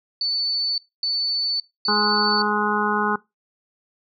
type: tone bursts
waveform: sine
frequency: 4493 Hz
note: C#8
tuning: 23 cents sharp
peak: -20 dBFS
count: 3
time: 0.21-2.42 s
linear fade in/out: 2 ms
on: 570 ms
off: 250 ms
type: harmonic tone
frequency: 209.2 Hz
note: G#3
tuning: 13 cents sharp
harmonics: 1 / 2 / 4 / 5 / 6 / 7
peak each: -26 / -26 / -26 / -26 / -26 / -26 dBFS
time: 1.88-3.16 s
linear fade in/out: 5 ms
effects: noise-tail reverb RT60 0.2 s tail -20 dB re dry